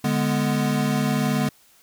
square chord, G# diminished, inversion second, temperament equal, 146.83 / 207.7 / 246.9 Hz, D3 / G#3 / B3, 0 / 0 / 0 cents, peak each -25 / -25 / -25 dBFS, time 0.04-1.49 s, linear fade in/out 5 ms, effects white hiss -56 dBFS RMS until 1.82 s

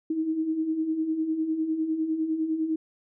sine beating tone pair, 310 / 319.9 Hz, D#4 / D#4, -6 / +48 cents, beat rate 9.9 Hz, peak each -33 / -25 dBFS, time 0.1-2.76 s, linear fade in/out 5 ms, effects none

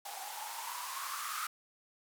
violet noise with band-pass filter sweep, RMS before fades -41 dBFS, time 0.05-1.47 s, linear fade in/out 5 ms, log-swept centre 740 to 1300 Hz, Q 8.8, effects none

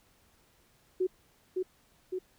sine tone with echo, 370 Hz, F#4, in tune, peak -25 dBFS, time 1-1.07 s, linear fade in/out 10 ms, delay 560 ms, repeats 2, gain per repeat -3 dB, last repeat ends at 2.19 s, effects pink hiss -66 dBFS RMS until 2.38 s

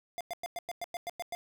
square tone bursts, 698.5 Hz, F5, in tune, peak -35 dBFS, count 10, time 0.18-1.35 s, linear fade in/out 0 ms, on 27 ms, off 100 ms, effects none

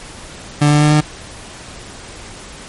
30% pulse tone with pitch steps, 147.1 / 148.38 / 149.67 / 150.97 Hz, D3 / D3 / D3 / D3, +3 / +18 / +33 / +48 cents, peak -6 dBFS, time 0.61-1.01 s, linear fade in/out 10 ms, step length 100 ms, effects pink hiss -34 dBFS RMS until 2.68 s + MP3 48 kbps

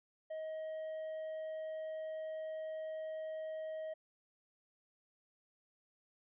triangle tone, 631 Hz, D#5, 24 cents sharp, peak -38 dBFS, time 0.3-3.94 s, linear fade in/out 10 ms, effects resampled to 8000 Hz

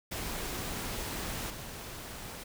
pink noise with level steps, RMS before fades -37 / -43 dBFS, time 0.11-2.44 s, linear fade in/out 10 ms, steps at 1.5 s, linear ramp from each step 2 ms, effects none

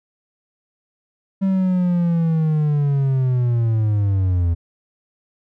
triangle linear sweep, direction down, 194.4 to 83 Hz, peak -13 dBFS, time 1.41-4.55 s, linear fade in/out 20 ms, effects none

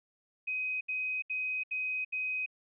sine tone bursts, 2517 Hz, D#7, 19 cents sharp, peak -31 dBFS, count 5, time 0.47-2.462 s, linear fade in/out 10 ms, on 340 ms, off 73 ms, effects none

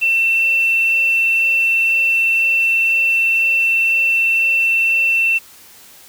sine tone with quantisation, 2689 Hz, E7, 34 cents sharp, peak -12 dBFS, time 0.01-5.39 s, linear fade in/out 20 ms, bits 6, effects white hiss -43 dBFS RMS until 6.08 s

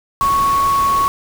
sine tone in noise, 1108.7 Hz, C#6, in tune, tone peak -12 dBFS, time 0.21-1.08 s, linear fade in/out 0 ms, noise pink, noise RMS -27 dBFS, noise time 0.21-1.08 s, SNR +12 dB, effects none

